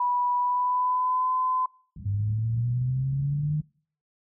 sine tone with pitch glide, 981 to 1019.7 Hz, B5 to C6, -12 to -45 cents, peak -22 dBFS, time 0-1.66 s, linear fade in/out 5 ms, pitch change +67 cents, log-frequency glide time 0.37-1.32 s
pink low-pass noise, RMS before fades -40 dBFS, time 1.96-3.62 s, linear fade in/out 2 ms, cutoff 220 Hz, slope 48 dB/octave
sine linear sweep, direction up, 98 to 153.5 Hz, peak -23 dBFS, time 2.05-3.61 s, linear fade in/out 10 ms
effects noise-tail reverb RT60 0.5 s tail -25 dB re dry + high-pass 60 Hz 12 dB/octave

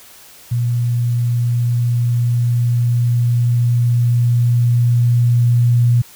sine tone with level ramp, 120 Hz, B2, 49 cents flat, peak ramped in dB -14 to -9 dBFS, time 0.51-6.02 s, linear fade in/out 10 ms, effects white hiss -42 dBFS RMS until 6.15 s

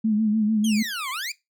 sine tone with vibrato, 215.5 Hz, A3, 36 cents flat, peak -18 dBFS, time 0.04-0.83 s, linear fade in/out 10 ms, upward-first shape sine, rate 6.7 Hz, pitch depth 55 cents each way
20% pulse exponential two-way sweep, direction down then up, 3322 to 1000 to 2489 Hz, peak -23 dBFS, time 0.64-1.32 s, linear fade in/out 5 ms, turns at 1.1 s
effects noise-tail reverb RT60 0.2 s tail -20 dB re dry

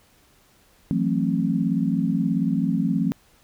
sine chord, F# half-diminished seventh, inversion third, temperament just, 166.5 / 185 / 222 / 266.4 Hz, E3 / F#3 / A3 / C4, +18 / 0 / +16 / +31 cents, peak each -25 dBFS, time 0.91-3.12 s, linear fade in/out 0 ms, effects pink hiss -58 dBFS RMS until 3.43 s

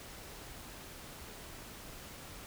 silence, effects pink hiss -49 dBFS RMS until 2.46 s

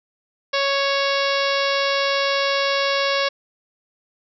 harmonic tone with a mistuned harmonic, 554.4 Hz, C#5, in tune, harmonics 1 / 2 / 3 / 4 / 5 / 6 / 7 / 8 / 9 / 10, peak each -22 / -25 / -27 / -28 / -29 / -30 / -30 / -31 / -32 / -32 dBFS, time 0.53-3.29 s, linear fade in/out 10 ms, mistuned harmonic 6, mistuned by +20 cents, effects none

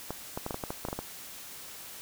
clicks, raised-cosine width 1 ms, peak -19 dBFS, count 11, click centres 0.106 / 0.375 / 0.464 / 0.508 / 0.544 / 0.638 / 0.705 / 0.851 / 0.886 / 0.929 / 0.99 s, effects white hiss -45 dBFS RMS until 2.01 s

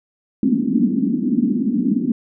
white band-pass noise, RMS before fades -18 dBFS, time 0.43-2.12 s, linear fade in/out 2 ms, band 200 to 270 Hz, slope 48 dB/octave, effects none

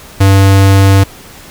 square tone, 97.5 Hz, G2, 9 cents flat, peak -4 dBFS, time 0.2-1.04 s, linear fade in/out 10 ms, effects pink hiss -34 dBFS RMS until 1.5 s

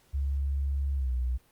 sine tone with pitch glide, 69.3 to 62.1 Hz, C#2 to B1, 0 to +10 cents, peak -26 dBFS, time 0.13-1.38 s, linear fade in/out 20 ms, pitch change -190 cents, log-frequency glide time 0.95-1.12 s, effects pink hiss -64 dBFS RMS until 1.51 s + Opus 48 kbps

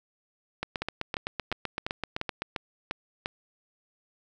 two click trains, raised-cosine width 0.3 ms, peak -14 / -14 dBFS, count 15 / 8, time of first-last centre 0.63-2.42 / 0.82-3.259 s, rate 7.82 / 2.87 Hz, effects none

